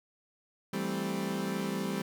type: chord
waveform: 30% pulse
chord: A minor seventh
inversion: second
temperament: equal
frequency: 164.81 / 196 / 220 / 261.6 Hz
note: E3 / G3 / A3 / C4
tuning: 0 / 0 / 0 / 0 cents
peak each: -37 / -31 / -37 / -36 dBFS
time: 0.73-2.02 s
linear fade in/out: 5 ms
effects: none